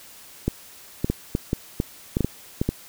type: clicks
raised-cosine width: 3 ms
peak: -8 dBFS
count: 11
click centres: 0.48 / 1.045 / 1.1 / 1.351 / 1.531 / 1.801 / 2.169 / 2.207 / 2.246 / 2.615 / 2.69 s
effects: white hiss -46 dBFS RMS until 2.88 s